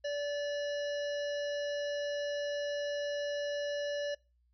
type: harmonic tone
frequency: 579 Hz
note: D5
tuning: 25 cents flat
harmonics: 1 / 3 / 5 / 7 / 9 / 10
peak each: -33 / -43 / -47 / -50 / -52 / -53 dBFS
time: 0.04-4.15 s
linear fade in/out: 10 ms
effects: noise-tail reverb RT60 0.3 s tail -23 dB re dry + added 60 Hz sine -68 dBFS peak until 4.53 s